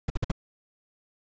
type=noise bursts; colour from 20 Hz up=brown; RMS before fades=-25 dBFS; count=4; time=0.08-0.317 s; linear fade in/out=5 ms; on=21 ms; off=51 ms; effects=resampled to 16000 Hz